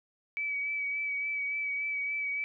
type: tone with vibrato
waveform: sine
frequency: 2286 Hz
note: D7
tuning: 47 cents flat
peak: -30 dBFS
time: 0.37-2.44 s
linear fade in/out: 0 ms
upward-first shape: sine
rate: 3.5 Hz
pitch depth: 22 cents each way
effects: none